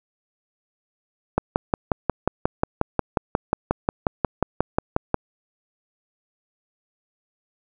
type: click train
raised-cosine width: 1 ms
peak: -4 dBFS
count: 22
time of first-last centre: 1.38-5.143 s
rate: 5.58 Hz
effects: none